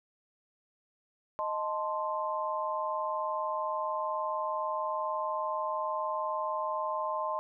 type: chord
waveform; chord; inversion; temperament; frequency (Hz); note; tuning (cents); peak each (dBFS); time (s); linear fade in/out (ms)
sine; A diminished; second; equal; 622.3 / 880 / 1046.5; Eb5 / A5 / C6; 0 / 0 / 0; -35 / -36 / -33; 1.39-7.39; 0
effects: none